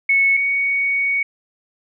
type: tone pair in turn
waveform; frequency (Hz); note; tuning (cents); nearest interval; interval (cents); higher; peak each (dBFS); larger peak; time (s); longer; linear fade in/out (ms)
sine; 2205 / 2233; C#7 / C#7; -10 / +12; unison; 22; second; -12 / -16; first; 0.09-0.37 / 0.37-1.23; second; 5
effects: none